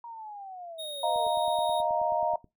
sine linear sweep, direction down, 949 to 442 Hz, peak -39 dBFS, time 0.04-1.28 s, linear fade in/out 2 ms
square tone, 3729 Hz, A#7, in tune, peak -36 dBFS, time 0.78-1.82 s, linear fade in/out 20 ms
sine chord, Eb suspended second, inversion none, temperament equal, 622.3 / 698.5 / 932.3 Hz, Eb5 / F5 / Bb5, 0 / 0 / 0 cents, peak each -29 dBFS, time 1.03-2.36 s, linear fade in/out 5 ms
click train, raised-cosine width 3 ms, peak -38 dBFS, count 13, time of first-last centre 1.16-2.443 s, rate 9.35 Hz
effects noise-tail reverb RT60 0.2 s tail -19 dB re dry

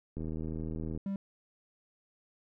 click train, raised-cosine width 3 ms, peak -26 dBFS, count 65, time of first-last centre 0.17-0.975 s, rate 79.5 Hz
triangle tone, 196.6 Hz, G3, 5 cents sharp, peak -30 dBFS, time 1.06-1.16 s, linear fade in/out 2 ms
effects none

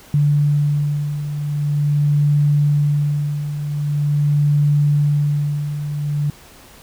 sine beating tone pair, 145.9 / 146.34 Hz, D3 / D3, -11 / -6 cents, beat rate 0.44 Hz, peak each -21 / -15 dBFS, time 0.14-6.3 s, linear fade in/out 2 ms, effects pink hiss -44 dBFS RMS until 6.82 s

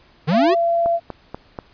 square linear sweep, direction up, 138.59 to 398.4 Hz, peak -16 dBFS, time 0.27-0.55 s, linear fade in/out 20 ms
sine tone, 679 Hz, F5, 49 cents flat, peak -15 dBFS, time 0.31-1 s, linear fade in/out 50 ms
click train, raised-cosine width 1 ms, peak -14 dBFS, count 4, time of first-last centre 0.86-1.588 s, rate 4.12 Hz
effects pink hiss -53 dBFS RMS until 1.73 s + resampled to 11025 Hz

